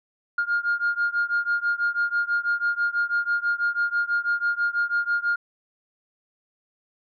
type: beating tone pair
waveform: sine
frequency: 1411 / 1417.1 Hz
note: F6 / F6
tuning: +17 / +25 cents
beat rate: 6.1 Hz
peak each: -23 / -24 dBFS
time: 0.38-5.36 s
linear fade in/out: 5 ms
effects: tanh soft clip ceiling -16 dBFS